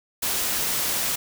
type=noise; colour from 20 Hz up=white; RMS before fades=-25 dBFS; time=0.22-1.16 s; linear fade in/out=10 ms; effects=none